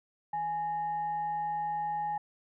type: tone with frequency modulation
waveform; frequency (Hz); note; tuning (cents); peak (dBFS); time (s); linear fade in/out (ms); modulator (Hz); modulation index
sine; 835; G#5; +9; -30; 0.33-2.18; 5; 995; 0.22
effects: none